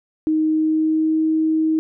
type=tone with pitch glide; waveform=sine; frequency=312.6 to 316.4 Hz; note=D#4 to D#4; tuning=+8 to +29 cents; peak=-15 dBFS; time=0.27-1.79 s; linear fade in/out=0 ms; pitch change=+21 cents; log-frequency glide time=0.47-1.23 s; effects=none